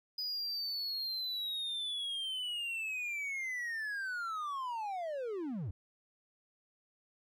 triangle linear sweep, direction down, 4978 to 77.78 Hz, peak -34 dBFS, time 0.18-5.71 s, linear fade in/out 5 ms, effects none

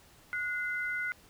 sine tone pair together, 1457 / 2061 Hz, F#6 / C7, -27 / -27 cents, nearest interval tritone, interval 600 cents, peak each -33 / -35 dBFS, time 0.33-1.12 s, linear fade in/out 0 ms, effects pink hiss -59 dBFS RMS until 1.29 s

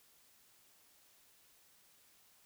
silence, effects white hiss -67 dBFS RMS until 2.45 s

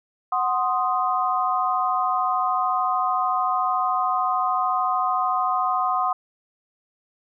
sine chord, C diminished, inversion second, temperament equal, 740 / 1046.5 / 1244.5 Hz, Gb5 / C6 / Eb6, 0 / 0 / 0 cents, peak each -24 dBFS, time 0.32-6.13 s, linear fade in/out 5 ms, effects none

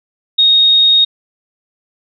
sine tone, 3730 Hz, A#7, in tune, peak -6 dBFS, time 0.38-1.05 s, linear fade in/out 10 ms, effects none

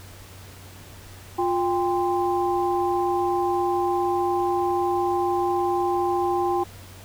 sine tone cluster, 352.7 / 796 / 1039 Hz, F4 / G5 / C6, +17 / +26 / -12 cents, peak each -23 / -24 / -29 dBFS, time 1.38-6.64 s, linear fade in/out 10 ms, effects added 94 Hz sine -44 dBFS peak until 7.04 s + pink hiss -46 dBFS RMS until 7.04 s

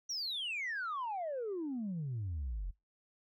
sine exponential sweep, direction down, 5890 to 41.2 Hz, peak -34 dBFS, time 0.09-2.71 s, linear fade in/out 10 ms, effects noise-tail reverb RT60 0.2 s tail -23 dB re dry + tanh soft clip ceiling -33 dBFS

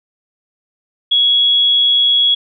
sine tone, 3343 Hz, G#7, 11 cents sharp, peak -9 dBFS, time 1.11-2.35 s, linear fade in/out 10 ms, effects none

